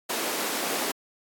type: high-pass noise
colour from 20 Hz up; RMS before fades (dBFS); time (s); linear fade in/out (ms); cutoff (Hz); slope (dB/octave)
pink; -29; 0.09-0.92; 10; 260; 24
effects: AAC 64 kbps